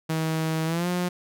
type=tone with pitch glide; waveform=sawtooth; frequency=159.8 to 178.34 Hz; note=D#3 to F3; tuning=+47 to +37 cents; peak=-20 dBFS; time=0.09-1.09 s; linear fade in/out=10 ms; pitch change=+190 cents; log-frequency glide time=0.65-0.88 s; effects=none